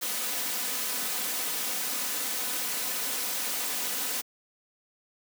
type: noise with comb filter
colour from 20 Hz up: white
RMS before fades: -31 dBFS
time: 0.01-4.22 s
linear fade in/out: 20 ms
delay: 4 ms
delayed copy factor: +0.5
effects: high-pass 200 Hz 12 dB/octave